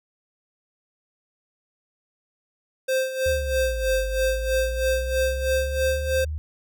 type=tone with tremolo; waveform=square; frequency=523.3 Hz; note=C5; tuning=in tune; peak=-20 dBFS; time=2.88-6.25 s; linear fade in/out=10 ms; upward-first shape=sine; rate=3.1 Hz; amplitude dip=70%
type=linear two-way sweep; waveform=sine; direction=down then up; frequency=77.4 to 48.86 to 77.4 Hz; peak=-26 dBFS; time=3.26-6.38 s; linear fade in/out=0 ms; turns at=3.94 s
effects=none